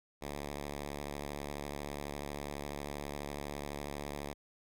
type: tone with vibrato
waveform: 5% pulse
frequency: 72.1 Hz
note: D2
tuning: 31 cents flat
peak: -28 dBFS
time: 0.21-4.34 s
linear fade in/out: 20 ms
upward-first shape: triangle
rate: 14 Hz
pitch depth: 55 cents each way
effects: none